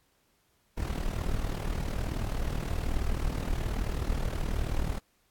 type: noise with amplitude modulation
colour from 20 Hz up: brown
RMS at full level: -27 dBFS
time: 0.77-4.99 s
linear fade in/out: 10 ms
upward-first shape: sine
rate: 38.8 Hz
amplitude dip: 75%
effects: pink hiss -70 dBFS RMS until 5.3 s + AAC 64 kbps